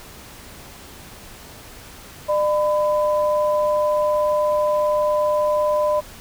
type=tone pair together; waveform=sine; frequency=601 / 1004.1 Hz; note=D5 / B5; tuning=+40 / +28 cents; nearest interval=major sixth; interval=888 cents; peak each=-17 / -23 dBFS; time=2.28-6.01 s; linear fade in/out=20 ms; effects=pink hiss -41 dBFS RMS until 6.2 s